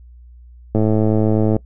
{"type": "click train", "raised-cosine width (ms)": 2, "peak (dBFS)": -4, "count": 89, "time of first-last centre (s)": [0.75, 1.565], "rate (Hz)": 108, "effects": ["noise-tail reverb RT60 0.1 s tail -22 dB re dry", "added 60 Hz sine -39 dBFS peak until 1.65 s"]}